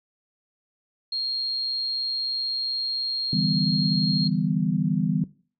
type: tone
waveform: sine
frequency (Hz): 4241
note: C8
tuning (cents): +23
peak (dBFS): -25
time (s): 1.12-4.28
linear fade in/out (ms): 5
type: chord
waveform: sine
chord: E minor seventh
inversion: third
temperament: equal with one note detuned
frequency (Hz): 146.83 / 163.77 / 196 / 246.9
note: D3 / E3 / G3 / B3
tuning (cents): 0 / -11 / 0 / 0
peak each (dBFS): -29 / -25 / -26 / -28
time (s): 3.33-5.24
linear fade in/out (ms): 2
effects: noise-tail reverb RT60 0.4 s tail -18 dB re dry